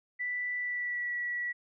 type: tone with pitch glide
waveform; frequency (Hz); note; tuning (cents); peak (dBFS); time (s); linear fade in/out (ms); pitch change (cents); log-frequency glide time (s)
sine; 1975.5 to 1940.4; B6 to B6; 0 to -31; -31; 0.19-1.53; 20; -31; 0.57-1.14
effects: none